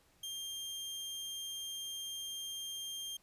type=tone; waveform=sawtooth; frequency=3192 Hz; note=G7; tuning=31 cents sharp; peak=-37 dBFS; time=0.23-3.17 s; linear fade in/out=5 ms; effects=pink hiss -69 dBFS RMS until 3.22 s + resampled to 32000 Hz